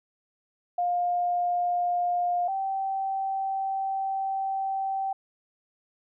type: tone pair in turn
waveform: sine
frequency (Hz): 707 / 775.2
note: F5 / G5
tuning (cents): +21 / -20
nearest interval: major second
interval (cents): 159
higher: second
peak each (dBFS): -23 / -26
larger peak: first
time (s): 0.78-2.48 / 2.48-5.13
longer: second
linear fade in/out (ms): 5
effects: none